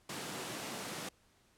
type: high-pass noise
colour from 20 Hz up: pink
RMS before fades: -42 dBFS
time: 0.09-1.09 s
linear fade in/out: 5 ms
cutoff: 140 Hz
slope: 24 dB/octave
effects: pink hiss -69 dBFS RMS until 1.57 s + low-pass 11000 Hz 12 dB/octave